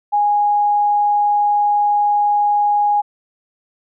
sine tone, 826 Hz, G#5, 10 cents flat, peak -12 dBFS, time 0.12-3.02 s, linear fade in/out 20 ms, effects none

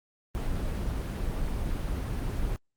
brown noise, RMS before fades -30 dBFS, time 0.35-2.56 s, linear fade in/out 0 ms, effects Opus 24 kbps

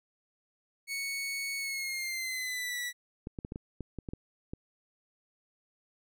sawtooth tone with pitch glide, 2217 to 1952.4 Hz, C#7 to B6, 0 to -20 cents, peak -30 dBFS, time 0.87-2.93 s, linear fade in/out 50 ms, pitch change -220 cents, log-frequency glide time 1.58-2.79 s
clicks, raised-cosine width 3 ms, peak -25 dBFS, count 10, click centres 3.271 / 3.388 / 3.449 / 3.521 / 3.559 / 3.807 / 3.987 / 4.088 / 4.135 / 4.535 s
effects none

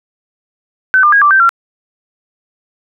sine tone with pitch steps, 1523 / 1198 / 1638 / 1172 / 1559 / 1369 Hz, F#6 / D6 / G#6 / D6 / G6 / F6, +50 / +34 / -24 / -4 / -10 / -35 cents, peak -5 dBFS, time 0.94-1.492 s, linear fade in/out 0 ms, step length 92 ms, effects none

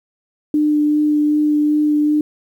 sine tone with vibrato, 299.3 Hz, D4, 33 cents sharp, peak -12 dBFS, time 0.54-2.21 s, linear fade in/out 2 ms, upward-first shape sine, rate 2.6 Hz, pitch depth 10 cents each way, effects 8-bit

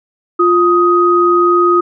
sine tone pair together, 350.4 / 1252 Hz, F4 / D#6, +6 / +10 cents, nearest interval octave + minor seventh, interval 2204 cents, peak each -10 dBFS, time 0.39-1.81 s, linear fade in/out 10 ms, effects none

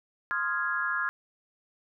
sine chord, F minor seventh, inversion second, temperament equal, 1046.5 / 1244.5 / 1396.9 / 1661.2 Hz, C6 / Eb6 / F6 / Ab6, 0 / 0 / 0 / 0 cents, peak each -35 / -36 / -31 / -30 dBFS, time 0.31-1.09 s, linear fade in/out 0 ms, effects none

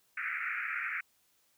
white band-pass noise, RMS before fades -36 dBFS, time 0.17-1.01 s, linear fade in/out 5 ms, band 1300 to 2400 Hz, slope 96 dB/octave, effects white hiss -71 dBFS RMS until 1.57 s

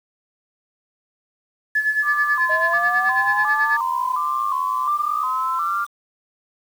sine tone with tremolo, 1720 Hz, A6, 40 cents flat, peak -14 dBFS, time 1.75-3.77 s, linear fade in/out 5 ms, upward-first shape sine, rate 9.2 Hz, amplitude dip 70%
sine tone with vibrato, 1103 Hz, C#6, 9 cents flat, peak -21 dBFS, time 2.02-5.87 s, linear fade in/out 50 ms, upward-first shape square, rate 1.4 Hz, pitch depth 120 cents each way
sine linear sweep, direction up, 622.3 to 1400 Hz, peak -23 dBFS, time 2.49-5.85 s, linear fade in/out 10 ms
effects tanh soft clip ceiling -8 dBFS + 7-bit

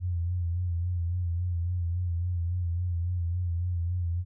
sine tone with vibrato, 87.31 Hz, F2, in tune, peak -26 dBFS, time 0-4.25 s, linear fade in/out 50 ms, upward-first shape sine, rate 3.6 Hz, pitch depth 57 cents each way, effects none

